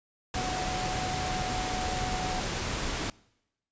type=tone in noise; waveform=sine; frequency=740 Hz; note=F#5; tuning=in tune; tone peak=-33 dBFS; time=0.36-2.4 s; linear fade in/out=2 ms; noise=pink; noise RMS=-32 dBFS; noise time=0.34-3.1 s; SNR=-4 dB; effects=noise-tail reverb RT60 0.9 s tail -24 dB re dry + resampled to 16000 Hz